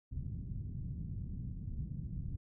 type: low-pass noise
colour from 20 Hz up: white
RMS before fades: -41 dBFS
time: 0.11-2.37 s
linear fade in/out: 10 ms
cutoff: 160 Hz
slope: 24 dB/octave
effects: none